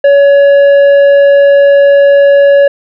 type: tone with tanh clipping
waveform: sine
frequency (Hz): 563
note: C#5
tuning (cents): +27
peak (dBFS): -3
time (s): 0.04-2.68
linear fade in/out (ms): 5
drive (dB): 7
effects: none